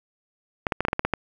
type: clicks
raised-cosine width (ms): 0.5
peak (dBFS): -7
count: 9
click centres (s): 0.668 / 0.722 / 0.806 / 0.851 / 0.884 / 0.931 / 0.994 / 1.05 / 1.137
effects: 7-bit